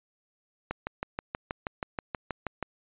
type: click train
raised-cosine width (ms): 0.5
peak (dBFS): -16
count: 13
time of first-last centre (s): 0.71-2.627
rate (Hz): 6.26
effects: resampled to 8000 Hz